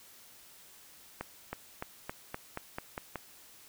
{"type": "accelerating click train", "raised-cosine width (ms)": 0.5, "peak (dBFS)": -21, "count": 9, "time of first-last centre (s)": [1.21, 3.157], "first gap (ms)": 320, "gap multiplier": 0.92, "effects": ["white hiss -56 dBFS RMS until 3.68 s"]}